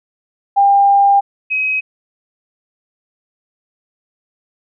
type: tone pair in turn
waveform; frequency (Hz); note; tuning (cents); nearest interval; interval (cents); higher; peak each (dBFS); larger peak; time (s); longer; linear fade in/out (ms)
sine; 799 / 2537; G5 / D#7; +33 / +33; octave + minor sixth; 2000; second; -7 / -14; first; 0.56-1.21 / 1.5-1.81; first; 20
effects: none